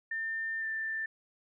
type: tone with pitch glide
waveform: sine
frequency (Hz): 1800 to 1778.3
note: A6 to A6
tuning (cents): +39 to +18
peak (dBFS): -32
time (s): 0.11-1.06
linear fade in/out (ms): 5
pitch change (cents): -21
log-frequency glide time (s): 0.59-0.66
effects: none